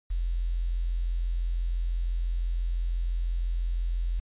sine tone with quantisation, 42.96 Hz, F1, 28 cents flat, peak -25 dBFS, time 0.1-4.2 s, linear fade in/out 10 ms, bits 9, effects resampled to 8000 Hz

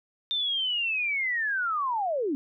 sine linear sweep, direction down, 3617 to 258.1 Hz, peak -25 dBFS, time 0.31-2.35 s, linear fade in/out 0 ms, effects none

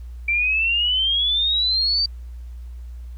sine exponential sweep, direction up, 2331 to 4663 Hz, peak -17 dBFS, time 0.28-2.06 s, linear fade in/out 5 ms, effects added 60 Hz sine -32 dBFS peak until 3.17 s + pink hiss -60 dBFS RMS until 3.17 s

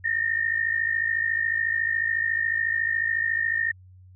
sine tone pair together, 1805 / 1859 Hz, A6 / A#6, +44 / -5 cents, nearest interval minor second, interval 51 cents, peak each -25 dBFS, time 0.04-3.72 s, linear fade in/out 10 ms, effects added 92 Hz sine -47 dBFS peak until 4.15 s

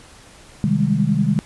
sine chord, Ab major seventh, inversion first, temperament equal with one note detuned, 130.81 / 155.56 / 197.13 / 207.7 Hz, C3 / Eb3 / G3 / Ab3, 0 / 0 / +10 / 0 cents, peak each -23 / -20 / -20 / -20 dBFS, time 0.64-1.39 s, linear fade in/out 0 ms, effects pink hiss -45 dBFS RMS until 1.45 s + resampled to 24000 Hz

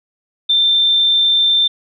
sine tone, 3572 Hz, A7, 25 cents sharp, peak -10 dBFS, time 0.49-1.68 s, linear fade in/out 10 ms, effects none

